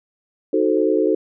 sine chord, D# diminished seventh, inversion none, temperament equal, 311.1 / 370 / 440 / 523.3 Hz, D#4 / F#4 / A4 / C5, 0 / 0 / 0 / 0 cents, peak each -20 / -20 / -19 / -23 dBFS, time 0.53-1.15 s, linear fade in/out 5 ms, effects none

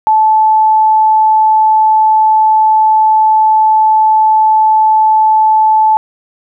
sine tone, 870 Hz, A5, 20 cents flat, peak -5 dBFS, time 0.07-5.97 s, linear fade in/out 0 ms, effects none

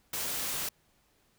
white noise, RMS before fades -34 dBFS, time 0.13-0.69 s, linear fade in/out 5 ms, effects pink hiss -69 dBFS RMS until 1.38 s

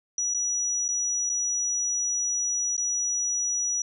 sine tone with dropouts, 5850 Hz, F#8, 21 cents flat, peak -24 dBFS, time 0.18-3.82 s, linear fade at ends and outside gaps 2 ms, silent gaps 0.339-0.345 / 0.881-0.887 / 1.294-1.298 / 2.767-2.778 s, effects none

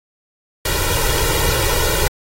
pink noise with comb filter, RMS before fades -18 dBFS, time 0.65-2.08 s, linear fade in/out 5 ms, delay 2.1 ms, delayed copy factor +0.95, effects AAC 48 kbps

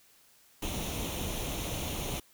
pink noise with comb filter, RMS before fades -35 dBFS, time 0.62-2.2 s, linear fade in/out 5 ms, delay 0.31 ms, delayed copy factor +0.6, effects white hiss -62 dBFS RMS until 2.33 s

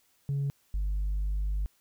sine tone pair in turn, 140 / 49.96 Hz, C#3 / G1, +18 / +34 cents, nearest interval octave + tritone, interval 1784 cents, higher first, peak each -25 dBFS, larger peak neither, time 0.29-0.5 / 0.74-1.66 s, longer second, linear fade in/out 0 ms, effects tanh soft clip ceiling -25 dBFS + white hiss -68 dBFS RMS until 1.8 s

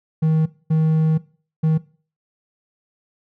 triangle tone bursts at uneven times, 158.1 Hz, D#3, 28 cents sharp, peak -12 dBFS, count 3, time 0.22-0.46 / 0.7-1.18 / 1.63-1.78 s, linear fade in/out 10 ms, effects noise-tail reverb RT60 0.4 s tail -19 dB re dry

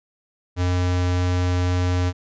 square tone, 89.8 Hz, F2, 49 cents sharp, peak -19 dBFS, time 0.56-2.13 s, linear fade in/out 50 ms, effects resampled to 16000 Hz

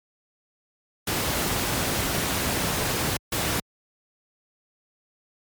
pink noise bursts at uneven times, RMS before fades -25 dBFS, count 2, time 1.07-3.17 / 3.32-3.6 s, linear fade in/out 5 ms, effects high-pass 60 Hz 12 dB/octave + MP3 96 kbps

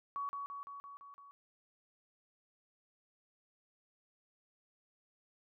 sine tone with echo, 1125 Hz, C#6, 25 cents sharp, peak -36 dBFS, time 0.16-0.29 s, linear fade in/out 0 ms, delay 170 ms, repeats 6, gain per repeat -3 dB, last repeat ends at 1.31 s, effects none

